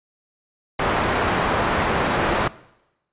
white low-pass noise, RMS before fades -21 dBFS, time 0.79-2.48 s, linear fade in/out 5 ms, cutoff 1300 Hz, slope 12 dB/octave, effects noise-tail reverb RT60 0.9 s tail -20 dB re dry + resampled to 8000 Hz

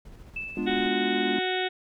brown noise with tremolo, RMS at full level -45 dBFS, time 0.05-0.87 s, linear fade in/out 5 ms, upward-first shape square, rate 14 Hz, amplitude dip 30%
sine tone with exponential decay, 2635 Hz, E7, 1 cent flat, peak -29 dBFS, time 0.36-1.19 s, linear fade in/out 5 ms, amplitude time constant 180 ms
triangle chord, G# diminished seventh, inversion none, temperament equal, 207.7 / 246.9 / 293.7 / 349.2 Hz, G#3 / B3 / D4 / F4, 0 / 0 / 0 / 0 cents, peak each -30 dBFS, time 0.57-1.39 s, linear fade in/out 2 ms
harmonic tone, 370 Hz, F#4, in tune, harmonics 1 / 2 / 4 / 5 / 6 / 7 / 8 / 9 / 10, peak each -29 / -31 / -35 / -35 / -36 / -39 / -39 / -36 / -36 dBFS, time 0.66-1.69 s, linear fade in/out 20 ms
effects none

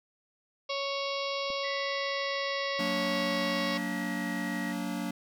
harmonic tone, 554.4 Hz, C#5, in tune, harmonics 1 / 2 / 4 / 5 / 6 / 7 / 8 / 9 / 10, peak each -34 / -37 / -40 / -41 / -42 / -42 / -43 / -44 / -44 dBFS, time 0.69-3.78 s, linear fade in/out 10 ms
clicks, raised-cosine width 2 ms, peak -37 / -34 dBFS, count 2, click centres 1.5 / 1.504 s
sine tone with pitch glide, 1975.5 to 1909.3 Hz, B6 to A#6, 0 to +41 cents, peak -37 dBFS, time 1.63-4.73 s, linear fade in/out 20 ms, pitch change -59 cents, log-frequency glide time 1.95-4.2 s
square chord, Gb augmented, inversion none, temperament just, 185 / 231.2 / 289.1 Hz, Gb3 / Bb3 / D4, 0 / -14 / -27 cents, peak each -37 / -37 / -37 dBFS, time 2.79-5.11 s, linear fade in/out 5 ms
effects none

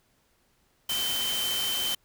sine tone in noise, 3085 Hz, G7, 28 cents flat, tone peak -28 dBFS, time 0.89-1.95 s, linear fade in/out 5 ms, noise white, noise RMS -32 dBFS, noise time 0.89-1.95 s, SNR +1 dB, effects pink hiss -68 dBFS RMS until 2.04 s

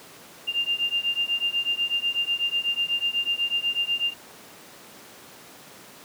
sine beating tone pair, 2794 / 2802.1 Hz, F7 / F7, 0 / +5 cents, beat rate 8.1 Hz, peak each -26 dBFS, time 0.47-4.14 s, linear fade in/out 20 ms, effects pink hiss -46 dBFS RMS until 6.04 s + high-pass 200 Hz 12 dB/octave

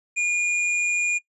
square tone, 2429 Hz, D#7, 42 cents flat, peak -21 dBFS, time 0.16-1.19 s, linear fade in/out 20 ms, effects noise-tail reverb RT60 0.1 s tail -18 dB re dry + resampled to 24000 Hz

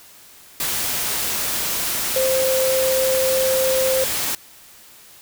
sine tone in noise, 523.3 Hz, C5, in tune, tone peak -17 dBFS, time 2.16-4.04 s, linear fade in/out 2 ms, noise white, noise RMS -23 dBFS, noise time 0.6-4.35 s, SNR +3 dB, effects white hiss -46 dBFS RMS until 5.21 s

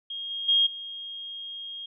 sine tone with level steps, 3248 Hz, G#7, 39 cents flat, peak -32 / -30 / -18 / -35 dBFS, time 0.1-1.86 s, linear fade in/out 5 ms, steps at 0.3 / 0.48 / 0.66 s, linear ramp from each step 10 ms, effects none

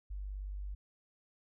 sine tone, 49.09 Hz, G1, 3 cents sharp, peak -38 dBFS, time 0.1-0.75 s, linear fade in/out 10 ms, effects none

